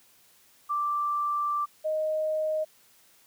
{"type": "tone pair in turn", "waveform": "sine", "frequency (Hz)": [1174.7, 622.3], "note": ["D6", "D#5"], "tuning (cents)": [0, 0], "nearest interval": "major seventh", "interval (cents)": 1100, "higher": "first", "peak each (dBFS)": -25, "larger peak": "neither", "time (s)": [[0.69, 1.66], [1.84, 2.65]], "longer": "first", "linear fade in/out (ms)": 20, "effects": ["white hiss -60 dBFS RMS until 3.26 s", "high-pass 60 Hz 12 dB/octave"]}